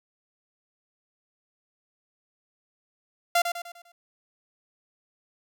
sawtooth tone with echo, 692 Hz, F5, 16 cents flat, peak -15 dBFS, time 3.35-3.42 s, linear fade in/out 5 ms, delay 100 ms, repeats 5, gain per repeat -7 dB, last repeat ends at 3.92 s, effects none

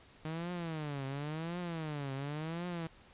sawtooth tone with vibrato, 154.6 Hz, D#3, 11 cents flat, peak -33 dBFS, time 0.25-2.87 s, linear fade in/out 2 ms, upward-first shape triangle, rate 0.93 Hz, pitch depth 260 cents each way, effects pink hiss -60 dBFS RMS until 3.13 s + resampled to 8000 Hz

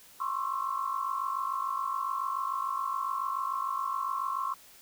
sine tone cluster, 1040 / 1087 / 1146 / 1328 Hz, C6 / C#6 / D6 / E6, -11 / -34 / -43 / +12 cents, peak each -35 / -32 / -38 / -40 dBFS, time 0.2-4.54 s, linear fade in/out 5 ms, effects white hiss -55 dBFS RMS until 4.81 s

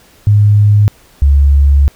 sine tone pair in turn, 103.83 / 70.33 Hz, G#2 / C#2, 0 / +26 cents, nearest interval perfect fifth, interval 674 cents, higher first, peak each -4 dBFS, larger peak neither, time 0.27-0.88 / 1.22-1.88 s, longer second, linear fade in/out 0 ms, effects pink hiss -45 dBFS RMS until 1.95 s

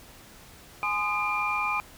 sine tone cluster, 835 / 1031 / 1231 / 2389 Hz, G#5 / C6 / D#6 / D7, +9 / -26 / -19 / +29 cents, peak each -32 / -31 / -30 / -28 dBFS, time 0.83-1.8 s, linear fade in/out 0 ms, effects tanh soft clip ceiling -16 dBFS + pink hiss -50 dBFS RMS until 1.97 s

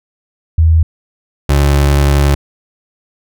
sine / 30% pulse tone pair in turn, 80.9 / 70.88 Hz, E2 / C#2, -32 / +39 cents, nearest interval major second, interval 229 cents, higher first, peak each -5 dBFS, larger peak neither, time 0.58-0.83 / 1.49-2.35 s, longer second, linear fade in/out 5 ms, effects none

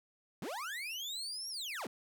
35% pulse linear two-way sweep, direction up then down, 130.81 to 5680 to 130.81 Hz, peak -37 dBFS, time 0.42-1.87 s, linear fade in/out 2 ms, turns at 1.49 s, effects none

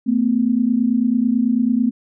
sine tone pair together, 224.4 / 253.5 Hz, A3 / B3, +34 / +45 cents, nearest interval major second, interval 211 cents, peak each -17 dBFS, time 0.06-1.91 s, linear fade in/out 20 ms, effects none

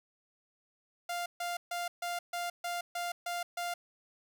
sawtooth tone bursts, 698.5 Hz, F5, in tune, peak -30 dBFS, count 9, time 1.09-3.74 s, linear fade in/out 5 ms, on 170 ms, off 140 ms, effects none

